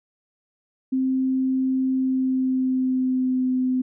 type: tone with pitch glide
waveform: sine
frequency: 261.6 to 255.9 Hz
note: C4 to C4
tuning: 0 to -38 cents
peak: -19 dBFS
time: 0.92-3.82 s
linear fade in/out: 10 ms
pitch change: -38 cents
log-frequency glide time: 1.93-3.49 s
effects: none